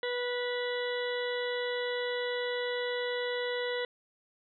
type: harmonic tone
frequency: 490.1 Hz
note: B4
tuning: 13 cents flat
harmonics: 1 / 2 / 3 / 4 / 6 / 7 / 8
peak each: -32 / -43 / -42 / -38 / -46 / -43 / -44 dBFS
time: 0.03-3.85 s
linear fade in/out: 2 ms
effects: none